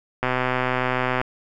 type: click train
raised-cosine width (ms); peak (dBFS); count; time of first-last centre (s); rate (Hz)
0.5; -7; 126; 0.23-1.214; 127
effects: none